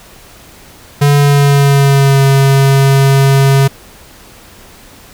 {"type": "tone with pitch glide", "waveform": "square", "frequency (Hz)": [143.6, 136.8], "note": ["D3", "C#3"], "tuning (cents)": [-39, -23], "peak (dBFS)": -6, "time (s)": [1.01, 3.68], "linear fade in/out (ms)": 10, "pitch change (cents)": -84, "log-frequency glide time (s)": [1.17, 2.22], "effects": ["pink hiss -38 dBFS RMS until 5.13 s"]}